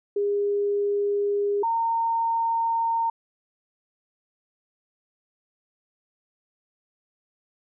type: tone pair in turn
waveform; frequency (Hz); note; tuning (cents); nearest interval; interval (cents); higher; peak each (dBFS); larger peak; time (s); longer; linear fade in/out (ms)
sine; 406.8 / 916.7; G#4 / A#5; -36 / -29; octave + major second; 1407; second; -21; neither; 0.16-1.63 / 1.63-3.1; neither; 5
effects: none